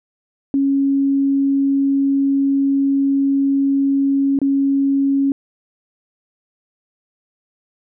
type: tone with dropouts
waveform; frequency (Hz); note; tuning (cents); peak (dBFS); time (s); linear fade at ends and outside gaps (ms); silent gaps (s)
sine; 275.7; C#4; -9; -13; 0.54-5.32; 1; 4.389-4.416
effects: none